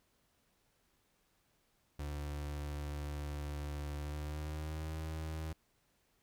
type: tone with pitch glide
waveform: 35% pulse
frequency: 73.2 to 78.91 Hz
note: D2 to D#2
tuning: -5 to +25 cents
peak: -37 dBFS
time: 1.99-5.53 s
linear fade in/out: 5 ms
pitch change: +130 cents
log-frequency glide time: 3.95-4.95 s
effects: pink hiss -75 dBFS RMS until 6.22 s